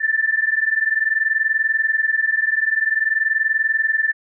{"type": "tone pair together", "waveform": "sine", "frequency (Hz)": [1760, 1780.5], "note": ["A6", "A6"], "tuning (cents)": [0, 20], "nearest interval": "unison", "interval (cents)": 20, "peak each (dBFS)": -19, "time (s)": [0, 4.13], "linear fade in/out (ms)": 20, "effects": []}